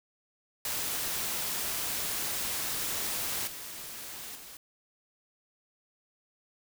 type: noise with level steps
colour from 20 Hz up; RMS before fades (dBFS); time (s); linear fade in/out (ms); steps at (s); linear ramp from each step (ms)
white; -33 / -42 / -47; 0.65-4.57; 2; 3.47 / 4.35; 5
effects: none